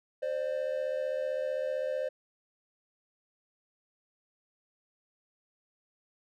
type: tone pair together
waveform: triangle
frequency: 523.3 / 598.9 Hz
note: C5 / D5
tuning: 0 / +34 cents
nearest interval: major second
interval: 234 cents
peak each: -30 / -32 dBFS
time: 0.22-2.09 s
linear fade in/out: 10 ms
effects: none